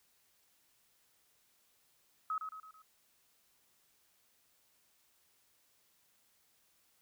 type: tone with echo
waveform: sine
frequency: 1276 Hz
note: D#6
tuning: 43 cents sharp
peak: -33 dBFS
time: 2.3-2.38 s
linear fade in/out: 2 ms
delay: 110 ms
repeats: 4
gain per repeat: -6 dB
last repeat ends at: 2.82 s
effects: white hiss -72 dBFS RMS until 7.01 s